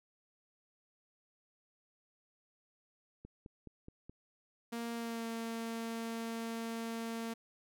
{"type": "click train", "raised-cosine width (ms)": 3, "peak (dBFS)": -36, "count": 5, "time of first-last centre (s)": [3.25, 4.096], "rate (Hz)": 4.73}
{"type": "tone with pitch glide", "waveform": "sawtooth", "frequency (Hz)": [233.1, 228.4], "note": ["A#3", "A#3"], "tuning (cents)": [0, -35], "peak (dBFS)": -34, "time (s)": [4.72, 7.34], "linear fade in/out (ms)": 10, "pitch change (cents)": -35, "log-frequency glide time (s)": [4.94, 5.26]}
{"effects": []}